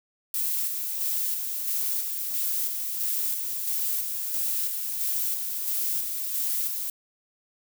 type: noise with tremolo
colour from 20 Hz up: violet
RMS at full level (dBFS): -27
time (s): 0.34-6.9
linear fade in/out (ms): 2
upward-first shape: square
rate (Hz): 1.5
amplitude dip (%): 35
effects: none